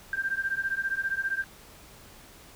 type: beating tone pair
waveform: sine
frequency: 1574 / 1589 Hz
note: G6 / G6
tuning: +7 / +23 cents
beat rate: 15 Hz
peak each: -30 dBFS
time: 0.13-1.44 s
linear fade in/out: 2 ms
effects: pink hiss -51 dBFS RMS until 2.55 s